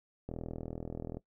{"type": "click train", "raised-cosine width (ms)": 2, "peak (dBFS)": -26, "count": 37, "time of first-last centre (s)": [0.29, 1.17], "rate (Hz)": 40.9, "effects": ["noise-tail reverb RT60 0.1 s tail -17 dB re dry"]}